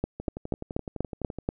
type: two click trains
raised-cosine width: 2 ms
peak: -21 / -13 dBFS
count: 15 / 7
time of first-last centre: 0.2-1.386 / 0.04-1.489 s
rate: 11.8 / 4.14 Hz
effects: none